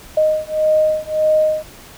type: beating tone pair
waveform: sine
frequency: 619 / 620.7 Hz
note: D#5 / D#5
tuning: -9 / -4 cents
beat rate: 1.7 Hz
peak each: -16 dBFS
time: 0.17-1.63 s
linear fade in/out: 5 ms
effects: pink hiss -40 dBFS RMS until 1.97 s